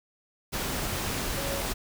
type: tone in noise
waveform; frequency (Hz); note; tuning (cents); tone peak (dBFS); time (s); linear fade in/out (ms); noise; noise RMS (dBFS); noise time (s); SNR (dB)
sine; 554.4; C#5; 0; -36; 1.36-1.62; 20; pink; -31; 0.52-1.74; -8
effects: none